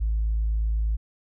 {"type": "tone", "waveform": "sine", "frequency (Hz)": 54.2, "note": "A1", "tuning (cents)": -25, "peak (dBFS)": -20, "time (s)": [0, 0.97], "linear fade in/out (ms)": 20, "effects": ["tanh soft clip ceiling -18 dBFS"]}